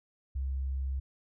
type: tone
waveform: sine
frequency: 66.8 Hz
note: C2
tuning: 36 cents sharp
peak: -30 dBFS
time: 0.35-1 s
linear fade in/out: 10 ms
effects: none